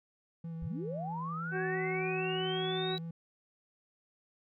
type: tone with vibrato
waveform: triangle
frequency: 164.81 Hz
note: E3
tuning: in tune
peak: -36 dBFS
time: 0.44-3.11 s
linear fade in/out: 5 ms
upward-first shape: sine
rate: 6.2 Hz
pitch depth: 18 cents each way
type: linear sweep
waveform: sine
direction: up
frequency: 41.98 to 3904 Hz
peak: -37 dBFS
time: 0.62-2.98 s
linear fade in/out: 0 ms
type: harmonic tone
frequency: 374.3 Hz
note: F#4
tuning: 20 cents sharp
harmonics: 1 / 2 / 3 / 4 / 5 / 6 / 7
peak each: -34 / -40 / -47 / -45 / -49 / -52 / -52 dBFS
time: 1.51-2.99 s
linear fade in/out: 50 ms
effects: none